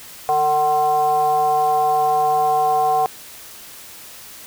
sine tone with frequency modulation, 753 Hz, F#5, 30 cents sharp, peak -14 dBFS, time 0.29-3.06 s, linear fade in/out 0 ms, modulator 301 Hz, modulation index 0.64, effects white hiss -39 dBFS RMS until 4.46 s

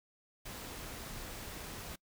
pink noise, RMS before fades -45 dBFS, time 0.45-1.96 s, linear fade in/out 10 ms, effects noise-tail reverb RT60 0.1 s tail -24 dB re dry

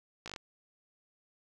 slowing click train, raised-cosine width 0.2 ms, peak -24 dBFS, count 6, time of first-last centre 0.26-0.362 s, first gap 17 ms, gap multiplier 1.09, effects none

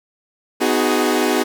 sawtooth chord, G# minor seventh, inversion first, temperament equal with one note detuned, 251.1 / 311.1 / 370 / 415.3 Hz, B3 / D#4 / F#4 / G#4, +29 / 0 / 0 / 0 cents, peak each -17 dBFS, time 0.6-1.44 s, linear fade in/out 20 ms, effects none

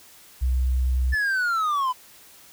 sine tone, 63.6 Hz, C2, 48 cents flat, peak -19 dBFS, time 0.41-1.15 s, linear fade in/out 20 ms
triangle linear sweep, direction down, 1760 to 987.8 Hz, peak -19 dBFS, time 1.12-1.93 s, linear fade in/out 20 ms
effects white hiss -50 dBFS RMS until 2.52 s

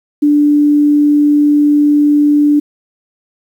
sine tone, 293.7 Hz, D4, in tune, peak -6 dBFS, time 0.22-2.6 s, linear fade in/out 10 ms, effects 7-bit

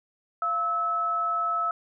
sine tone pair together, 688.7 / 1300 Hz, F5 / E6, -24 / -24 cents, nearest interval major seventh, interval 1100 cents, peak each -33 / -24 dBFS, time 0.42-1.71 s, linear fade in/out 2 ms, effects none

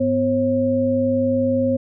sine tone cluster, 102.6 / 250.7 / 539 Hz, G#2 / B3 / C#5, -21 / +26 / -49 cents, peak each -27 / -19 / -19 dBFS, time 0-1.77 s, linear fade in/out 10 ms, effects none

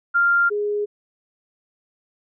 sine tone pair in turn, 1394 / 414.4 Hz, F6 / G#4, -4 / -4 cents, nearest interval octave + major sixth, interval 2100 cents, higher first, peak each -14 / -20 dBFS, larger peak first, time 0.14-0.5 / 0.5-0.86 s, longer neither, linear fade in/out 20 ms, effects none

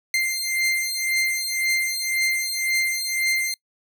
sawtooth beating tone pair, 2093 / 2094.9 Hz, C7 / C7, 0 / +2 cents, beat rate 1.9 Hz, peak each -21 dBFS, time 0.14-3.54 s, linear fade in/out 2 ms, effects noise-tail reverb RT60 0.1 s tail -23 dB re dry

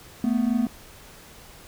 triangle tone pair together, 222.4 / 247.4 Hz, A3 / B3, +19 / +3 cents, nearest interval major second, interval 184 cents, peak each -21 dBFS, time 0.24-0.67 s, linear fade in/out 2 ms, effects pink hiss -47 dBFS RMS until 1.67 s

